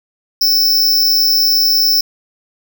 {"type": "tone with amplitude modulation", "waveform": "square", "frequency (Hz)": 5274, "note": "E8", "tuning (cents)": 0, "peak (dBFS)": -6, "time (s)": [0.41, 2.01], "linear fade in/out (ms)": 5, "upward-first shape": "sine", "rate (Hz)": 209, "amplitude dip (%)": 90, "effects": []}